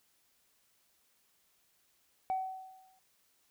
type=tone with exponential decay; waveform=sine; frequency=756 Hz; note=F#5; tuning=37 cents sharp; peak=-27 dBFS; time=2.3-2.99 s; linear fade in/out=0 ms; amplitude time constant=150 ms; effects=tanh soft clip ceiling -27 dBFS + white hiss -72 dBFS RMS until 3.5 s

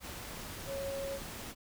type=tone in noise; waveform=sine; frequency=550 Hz; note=C#5; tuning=14 cents flat; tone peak=-36 dBFS; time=0.66-1.2 s; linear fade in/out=50 ms; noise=pink; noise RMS=-44 dBFS; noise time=0-1.55 s; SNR=+5 dB; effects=none

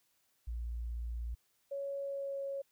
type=tone; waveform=sine; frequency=58.27 Hz; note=A#1; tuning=in tune; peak=-36 dBFS; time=0.47-1.35 s; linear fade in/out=10 ms
type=tone with pitch glide; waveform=sine; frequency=557 to 551.9 Hz; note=C#5 to C#5; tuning=+8 to -8 cents; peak=-36 dBFS; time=1.71-2.62 s; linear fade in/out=10 ms; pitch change=-16 cents; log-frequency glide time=2-2.39 s
effects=white hiss -75 dBFS RMS until 2.71 s

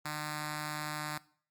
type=tone with notch filter; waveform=5% pulse; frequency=151.3 Hz; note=D#3; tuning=48 cents flat; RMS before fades=-38 dBFS; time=0.05-1.18 s; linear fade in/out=5 ms; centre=460 Hz; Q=0.9; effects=noise-tail reverb RT60 0.5 s tail -20 dB re dry + MP3 96 kbps

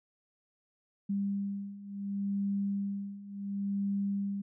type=beating tone pair; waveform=sine; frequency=198.9 / 199.6 Hz; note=G3 / G3; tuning=+25 / +32 cents; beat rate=0.7 Hz; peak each=-36 / -33 dBFS; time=1.09-4.42 s; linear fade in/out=10 ms; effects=none

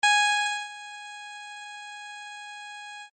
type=tone with ADSR envelope; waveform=15% pulse; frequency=829 Hz; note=G#5; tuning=3 cents flat; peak=-10 dBFS; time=0.03-3.1 s; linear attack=5 ms; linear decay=650 ms; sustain=-22 dB; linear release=83 ms; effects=MP3 32 kbps

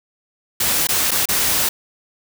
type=noise with dropouts; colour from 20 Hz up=white; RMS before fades=-18 dBFS; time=0.6-1.69 s; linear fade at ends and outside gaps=5 ms; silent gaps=0.871-0.888 / 1.109-1.115 / 1.256-1.287 s; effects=none

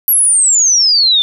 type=exponential sweep; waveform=sine; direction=down; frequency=11910 to 3514 Hz; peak=-7 dBFS; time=0.08-1.22 s; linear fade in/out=0 ms; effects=none

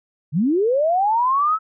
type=linear sweep; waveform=sine; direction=up; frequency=129.4 to 1318.5 Hz; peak=-15 dBFS; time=0.32-1.59 s; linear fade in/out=50 ms; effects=none

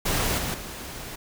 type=noise with level steps; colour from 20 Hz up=pink; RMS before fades=-25 / -29 / -37 dBFS; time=0.05-1.16 s; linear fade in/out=10 ms; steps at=0.38 / 0.54 s; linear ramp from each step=2 ms; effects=none

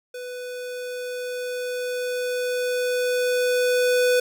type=tone with level ramp; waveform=square; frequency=496.8 Hz; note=B4; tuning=10 cents sharp; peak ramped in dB=-33 to -17 dBFS; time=0.14-4.2 s; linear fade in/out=5 ms; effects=none

